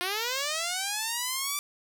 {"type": "linear sweep", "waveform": "5% pulse", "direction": "up", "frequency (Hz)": [349.2, 1174.7], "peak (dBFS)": -17, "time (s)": [0.01, 1.59], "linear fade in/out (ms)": 0, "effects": []}